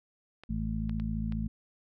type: clicks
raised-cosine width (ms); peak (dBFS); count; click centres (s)
0.3; -31; 4; 0.436 / 0.895 / 0.999 / 1.323
type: harmonic tone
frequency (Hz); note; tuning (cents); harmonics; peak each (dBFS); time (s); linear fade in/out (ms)
54.5; A1; -16; 1 / 2 / 3 / 4; -34 / -38 / -37 / -34; 0.49-1.48; 10
effects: none